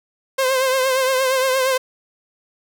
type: tone with vibrato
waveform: sawtooth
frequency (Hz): 523.3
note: C5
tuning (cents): 0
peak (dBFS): -12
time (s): 0.38-1.78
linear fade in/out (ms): 10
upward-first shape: triangle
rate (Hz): 8.6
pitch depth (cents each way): 57
effects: none